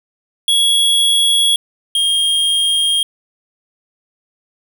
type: tone pair in turn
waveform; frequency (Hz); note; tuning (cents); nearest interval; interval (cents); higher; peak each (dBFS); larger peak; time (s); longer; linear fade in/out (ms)
square; 3339 / 3231; G#7 / G#7; +9 / -48; minor second; 57; first; -11 / -13; first; 0.48-1.56 / 1.95-3.03; neither; 2
effects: none